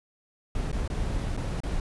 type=noise with dropouts; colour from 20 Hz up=brown; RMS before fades=-29 dBFS; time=0.55-1.8 s; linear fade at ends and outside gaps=2 ms; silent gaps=0.716-0.727 / 0.878-0.9 / 1.367-1.374 / 1.604-1.634 s; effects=resampled to 24000 Hz